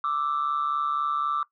sine tone pair together, 1174.6 / 1318.5 Hz, D6 / E6, 0 / 0 cents, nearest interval major second, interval 200 cents, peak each -24 / -27 dBFS, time 0.04-1.43 s, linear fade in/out 2 ms, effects noise-tail reverb RT60 0.1 s tail -18 dB re dry + tanh soft clip ceiling -19 dBFS

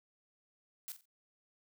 blue noise with echo, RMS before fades -43 dBFS, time 0.88-0.92 s, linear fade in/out 0 ms, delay 45 ms, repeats 3, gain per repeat -11 dB, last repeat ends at 1.055 s, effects none

